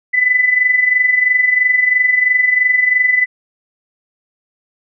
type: tone with amplitude modulation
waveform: sine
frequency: 2000 Hz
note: B6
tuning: 21 cents sharp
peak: -7 dBFS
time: 0.13-3.26 s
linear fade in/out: 20 ms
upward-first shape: sine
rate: 23 Hz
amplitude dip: 65%
effects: none